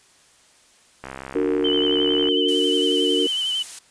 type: click train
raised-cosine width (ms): 0.5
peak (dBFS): -18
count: 84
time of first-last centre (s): 1.04-2.286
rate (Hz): 66.6
type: chord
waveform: sine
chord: D augmented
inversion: none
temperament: just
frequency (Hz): 293.7 / 367.1 / 458.9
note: D4 / F#4 / A#4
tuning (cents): 0 / -14 / -27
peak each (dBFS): -23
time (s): 1.35-3.27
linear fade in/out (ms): 5
type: tone with vibrato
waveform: sine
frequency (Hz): 3041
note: F#7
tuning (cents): +47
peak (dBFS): -21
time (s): 1.64-3.63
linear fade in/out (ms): 10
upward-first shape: sine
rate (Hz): 11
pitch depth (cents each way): 44
type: noise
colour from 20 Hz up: blue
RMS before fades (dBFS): -33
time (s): 2.48-3.79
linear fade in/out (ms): 5
effects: white hiss -55 dBFS RMS until 3.9 s + resampled to 22050 Hz